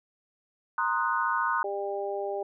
sine chord, C half-diminished seventh, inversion third, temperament equal, 932.3 / 1046.5 / 1244.5 / 1480 Hz, Bb5 / C6 / Eb6 / Gb6, 0 / 0 / 0 / 0 cents, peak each -30 dBFS, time 0.78-1.63 s, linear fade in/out 2 ms
harmonic tone, 199.7 Hz, G3, 32 cents sharp, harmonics 2 / 3 / 4, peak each -32 / -34 / -35 dBFS, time 1.64-2.43 s, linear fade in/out 5 ms
effects none

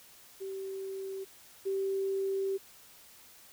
sine tone pair in turn, 385.9 / 388.4 Hz, G4 / G4, -27 / -16 cents, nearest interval unison, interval 11 cents, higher second, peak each -36 / -29 dBFS, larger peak second, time 0.4-1.25 / 1.65-2.58 s, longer second, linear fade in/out 20 ms, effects white hiss -56 dBFS RMS until 3.52 s

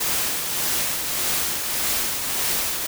white noise with tremolo, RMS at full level -22 dBFS, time 0-2.87 s, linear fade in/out 10 ms, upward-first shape triangle, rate 1.7 Hz, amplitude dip 45%, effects none

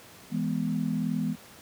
sine chord, E major, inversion none, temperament equal, 164.81 / 207.7 / 246.9 Hz, E3 / G#3 / B3, 0 / 0 / 0 cents, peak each -30 dBFS, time 0.3-1.36 s, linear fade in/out 50 ms, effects pink hiss -50 dBFS RMS until 1.61 s + high-pass 100 Hz 12 dB/octave

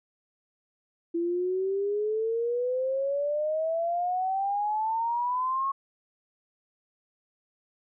sine exponential sweep, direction up, 335 to 1100 Hz, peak -25 dBFS, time 1.14-5.72 s, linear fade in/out 10 ms, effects none

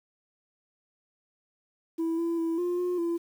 sine tone with pitch steps, 328.5 / 335.9 / 329.7 / 352.9 / 357.5 / 339.1 Hz, E4 / E4 / E4 / F4 / F4 / E4, -6 / +33 / 0 / +18 / +41 / +49 cents, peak -23 dBFS, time 1.98-3.18 s, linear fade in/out 20 ms, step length 200 ms, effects tanh soft clip ceiling -25 dBFS + 9-bit

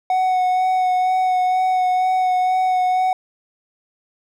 triangle tone with vibrato, 740 Hz, F#5, in tune, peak -13 dBFS, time 0.1-3.13 s, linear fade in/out 2 ms, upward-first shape sine, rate 2.1 Hz, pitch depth 15 cents each way, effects none

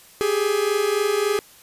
45% pulse tone pair together, 397 / 420.6 Hz, G4 / G#4, +22 / +22 cents, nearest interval minor second, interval 100 cents, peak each -23 / -21 dBFS, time 0.21-1.39 s, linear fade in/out 0 ms, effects white hiss -49 dBFS RMS until 1.62 s + resampled to 32000 Hz

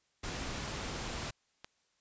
pink noise, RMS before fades -39 dBFS, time 0.23-1.31 s, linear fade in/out 10 ms
click, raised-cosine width 0.2 ms, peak -27 dBFS, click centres 1.645 s
effects white hiss -75 dBFS RMS until 2 s + resampled to 16000 Hz

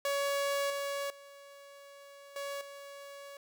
sawtooth tone with level steps, 562 Hz, C#5, 24 cents sharp, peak -26 / -30 / -47 / -33 / -42 dBFS, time 0.05-3.37 s, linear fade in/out 2 ms, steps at 0.7 / 1.1 / 2.36 / 2.61 s, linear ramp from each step 2 ms, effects none

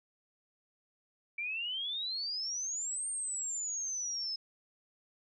sine exponential two-way sweep, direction up then down, 2312 to 8800 to 5140 Hz, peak -34 dBFS, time 1.38-4.36 s, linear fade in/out 5 ms, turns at 3.08 s, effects none

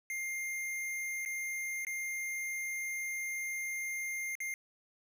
square tone with dropouts, 2111 Hz, C7, 15 cents sharp, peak -36 dBFS, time 0.1-4.54 s, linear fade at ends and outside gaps 1 ms, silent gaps 1.251-1.259 / 1.849-1.868 / 4.353-4.403 s, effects none

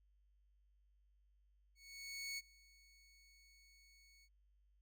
20% pulse tone with ADSR envelope, 2217 Hz, C#7, in tune, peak -37 dBFS, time 1.75-4.29 s, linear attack 630 ms, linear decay 32 ms, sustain -24 dB, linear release 55 ms, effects added 50 Hz sine -70 dBFS peak until 4.81 s

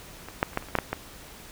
clicks, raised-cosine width 0.5 ms, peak -23 / -6 / -28 / -10 / -27 / -27 / -7 / -8 / -12 dBFS, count 9, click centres 0.286 / 0.429 / 0.533 / 0.574 / 0.625 / 0.686 / 0.753 / 0.787 / 0.93 s, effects pink hiss -46 dBFS RMS until 1.51 s

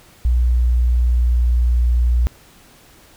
sine tone with pitch glide, 60.6 to 60.08 Hz, B1 to B1, -32 to -47 cents, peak -12 dBFS, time 0.25-2.27 s, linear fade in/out 0 ms, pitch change -15 cents, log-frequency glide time 0.42-1.41 s, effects pink hiss -48 dBFS RMS until 3.16 s

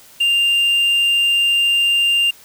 triangle tone with quantisation, 2794 Hz, F7, in tune, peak -11 dBFS, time 0.2-2.31 s, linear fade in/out 10 ms, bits 6, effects white hiss -45 dBFS RMS until 2.44 s

